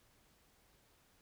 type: silence
effects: pink hiss -70 dBFS RMS until 1.21 s